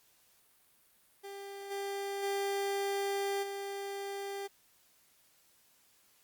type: tone with level steps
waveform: 30% pulse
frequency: 397.5 Hz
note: G4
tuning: 24 cents sharp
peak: -40 / -33 / -29 / -35 dBFS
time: 1.23-4.48 s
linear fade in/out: 20 ms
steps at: 1.7 / 2.22 / 3.42 s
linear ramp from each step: 20 ms
effects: white hiss -67 dBFS RMS until 6.23 s + Opus 48 kbps